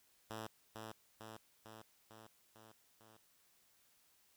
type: tone with echo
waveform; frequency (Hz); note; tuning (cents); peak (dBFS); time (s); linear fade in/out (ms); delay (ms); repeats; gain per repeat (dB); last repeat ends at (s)
5% pulse; 110; A2; 0; -33; 0.3-0.47; 5; 450; 6; -3; 3.17
effects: white hiss -72 dBFS RMS until 4.36 s